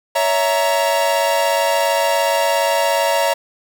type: chord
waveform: 45% pulse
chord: A# diminished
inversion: first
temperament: equal with one note detuned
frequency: 562.1 / 659.3 / 932.3 Hz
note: C#5 / E5 / A#5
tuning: +24 / 0 / 0 cents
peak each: -19 dBFS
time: 0.15-3.34 s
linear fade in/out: 10 ms
effects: none